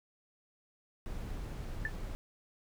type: noise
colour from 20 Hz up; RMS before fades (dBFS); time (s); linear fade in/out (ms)
brown; -40; 1.06-2.15; 0
type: tone with exponential decay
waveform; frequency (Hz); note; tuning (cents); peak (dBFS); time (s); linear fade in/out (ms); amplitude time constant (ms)
sine; 1760; A6; 0; -28; 1.85-1.92; 2; 15
effects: none